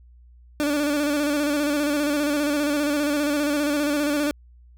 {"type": "tone with vibrato", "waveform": "30% pulse", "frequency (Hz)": 292.5, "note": "D4", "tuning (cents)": -7, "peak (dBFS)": -18, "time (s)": [0.6, 4.31], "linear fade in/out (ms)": 0, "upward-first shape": "square", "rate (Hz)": 15, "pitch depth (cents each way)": 40, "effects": ["added 60 Hz sine -47 dBFS peak until 4.77 s"]}